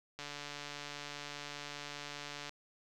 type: click train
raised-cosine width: 0.2 ms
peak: -26 dBFS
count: 335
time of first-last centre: 0.19-2.493 s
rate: 145 Hz
effects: none